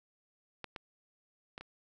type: clicks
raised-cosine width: 0.3 ms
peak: -24 / -25 / -27 / -30 dBFS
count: 4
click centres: 0.643 / 0.762 / 1.579 / 1.61 s
effects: none